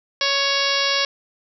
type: harmonic tone with a mistuned harmonic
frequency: 557 Hz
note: C#5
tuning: 8 cents sharp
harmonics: 1 / 2 / 3 / 4 / 5 / 6 / 7 / 8 / 9 / 10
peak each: -27 / -27 / -27 / -27 / -27 / -27 / -27 / -27 / -27 / -27 dBFS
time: 0.21-1.05 s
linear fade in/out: 2 ms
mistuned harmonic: 2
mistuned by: -17 cents
effects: none